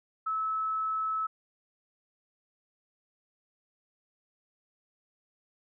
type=tone; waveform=sine; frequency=1300 Hz; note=E6; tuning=24 cents flat; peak=-28 dBFS; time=0.26-1.27 s; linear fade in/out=10 ms; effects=none

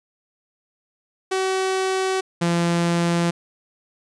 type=tone pair in turn; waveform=sawtooth; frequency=378.9 / 171.04 Hz; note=F#4 / F3; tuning=+41 / -36 cents; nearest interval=octave + major second; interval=1377 cents; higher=first; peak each=-16 / -14 dBFS; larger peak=second; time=1.31-2.21 / 2.41-3.31 s; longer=neither; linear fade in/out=10 ms; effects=resampled to 22050 Hz

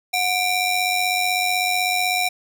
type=ring-modulated tone; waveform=sawtooth; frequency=1552 Hz; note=G6; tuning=18 cents flat; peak=-12 dBFS; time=0.13-2.29 s; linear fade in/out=10 ms; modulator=824 Hz; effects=none

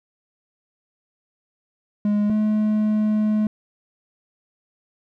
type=tone pair in turn; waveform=triangle; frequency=207.5 / 213.5 Hz; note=G#3 / G#3; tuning=-1 / +48 cents; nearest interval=unison; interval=49 cents; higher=second; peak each=-15 dBFS; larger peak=neither; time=2.05-2.3 / 2.3-3.47 s; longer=second; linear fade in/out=2 ms; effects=none

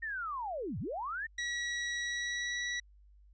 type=linear two-way sweep; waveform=sine; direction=down then up; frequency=1864.7 to 76 to 1864.7 Hz; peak=-35 dBFS; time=0.02-1.27 s; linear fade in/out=10 ms; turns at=0.79 s
type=tone with pitch glide; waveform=sawtooth; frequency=1924 to 1941.9 Hz; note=B6 to B6; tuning=-46 to -30 cents; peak=-30 dBFS; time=1.38-2.8 s; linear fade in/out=5 ms; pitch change=+16 cents; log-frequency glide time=2-2.59 s
effects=added 50 Hz sine -57 dBFS peak until 3.33 s + resampled to 16000 Hz

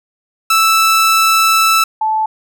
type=tone pair in turn; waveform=sawtooth / sine; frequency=1318.5 / 871.9 Hz; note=E6 / A5; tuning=0 / -16 cents; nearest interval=perfect fifth; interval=716 cents; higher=first; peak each=-5 / -12 dBFS; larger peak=first; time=0.5-1.84 / 2.01-2.26 s; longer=first; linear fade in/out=5 ms; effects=none

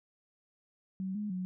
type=tone with pitch steps; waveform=sine; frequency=189.5 / 209 / 183.8 Hz; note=F#3 / G#3 / F#3; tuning=+42 / +11 / -11 cents; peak=-33 dBFS; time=1-1.45 s; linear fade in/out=0 ms; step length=150 ms; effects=none

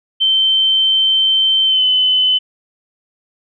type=tone with pitch glide; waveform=sine; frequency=3103 to 3029 Hz; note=G7 to F#7; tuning=-18 to +40 cents; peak=-10 dBFS; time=0.2-2.39 s; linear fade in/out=20 ms; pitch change=-42 cents; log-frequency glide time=1.65-1.84 s; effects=none

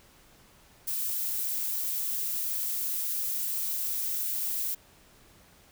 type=noise; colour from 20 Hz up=violet; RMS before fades=-31 dBFS; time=0.87-4.75 s; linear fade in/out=10 ms; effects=pink hiss -58 dBFS RMS until 5.71 s

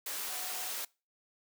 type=tone in noise; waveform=sine; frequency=740 Hz; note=F#5; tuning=in tune; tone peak=-49 dBFS; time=0.29-0.7 s; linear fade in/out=5 ms; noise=white; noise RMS=-38 dBFS; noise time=0.06-0.85 s; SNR=-14 dB; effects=noise-tail reverb RT60 0.3 s tail -24 dB re dry + high-pass 400 Hz 12 dB/octave

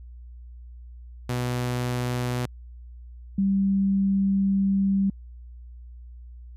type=tone pair in turn; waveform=sawtooth / sine; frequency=123.47 / 195.49 Hz; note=B2 / G3; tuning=0 / -4 cents; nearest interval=minor sixth; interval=796 cents; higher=second; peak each=-21 / -19 dBFS; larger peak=second; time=1.29-2.46 / 3.38-5.1 s; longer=second; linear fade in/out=5 ms; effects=added 60 Hz sine -40 dBFS peak until 6.56 s + resampled to 32000 Hz

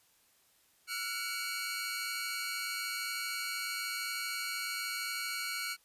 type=tone cluster; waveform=sawtooth; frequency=1354 / 1455 / 2261 / 4235 Hz; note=E6 / F#6 / C#7 / C8; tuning=+46 / -29 / +34 / +20 cents; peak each=-40 / -38 / -35 / -39 dBFS; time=0.87-5.77 s; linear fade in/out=50 ms; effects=white hiss -68 dBFS RMS until 5.84 s + resampled to 32000 Hz

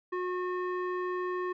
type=tone with low-pass filter; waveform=square; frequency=362.7 Hz; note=F#4; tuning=34 cents flat; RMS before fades=-33 dBFS; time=0.12-1.53 s; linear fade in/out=10 ms; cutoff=1500 Hz; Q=3; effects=none

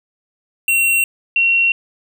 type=tone pair in turn; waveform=square / sine; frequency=2734 / 2734 Hz; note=F7 / F7; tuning=-37 / -37 cents; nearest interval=unison; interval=0 cents; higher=neither; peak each=-13 / -11 dBFS; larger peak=second; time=0.68-1.04 / 1.36-1.72 s; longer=neither; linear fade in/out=2 ms; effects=none

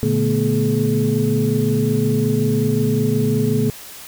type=tone cluster; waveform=sine; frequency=117 / 145.1 / 216.9 / 242.4 / 425.4 Hz; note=A#2 / D3 / A3 / B3 / G#4; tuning=+7 / -21 / -25 / -32 / +42 cents; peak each=-21 dBFS; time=0.03-3.7 s; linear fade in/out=0 ms; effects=tanh soft clip ceiling -4 dBFS + white hiss -37 dBFS RMS until 4.07 s

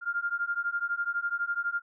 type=beating tone pair; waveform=sine; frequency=1396 / 1408 Hz; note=F6 / F6; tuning=-1 / +14 cents; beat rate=12 Hz; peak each=-31 dBFS; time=0.01-1.82 s; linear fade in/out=50 ms; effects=none

